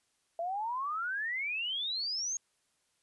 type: exponential sweep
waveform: sine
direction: up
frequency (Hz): 659.3 to 6645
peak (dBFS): -32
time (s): 0.39-2.37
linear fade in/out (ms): 2
effects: white hiss -75 dBFS RMS until 3.02 s + resampled to 24000 Hz